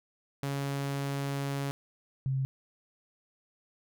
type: tone pair in turn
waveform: sawtooth / sine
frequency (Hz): 139.5 / 133.39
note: C#3 / C3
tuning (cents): +11 / +34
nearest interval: minor second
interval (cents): 77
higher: first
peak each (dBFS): -27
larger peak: neither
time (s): 0.43-1.71 / 2.26-2.45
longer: first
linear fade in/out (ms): 0
effects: none